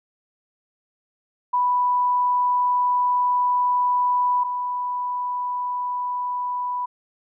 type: tone pair in turn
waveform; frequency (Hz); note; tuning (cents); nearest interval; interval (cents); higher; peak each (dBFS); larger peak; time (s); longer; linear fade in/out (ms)
sine; 987.8 / 987.8; B5 / B5; 0 / 0; unison; 0; neither; -17 / -23; first; 1.53-4.44 / 4.44-6.86; first; 10
effects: none